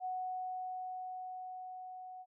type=tone with level ramp; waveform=sine; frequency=740 Hz; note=F#5; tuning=in tune; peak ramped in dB=-35 to -46 dBFS; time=0-2.26 s; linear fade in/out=50 ms; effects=none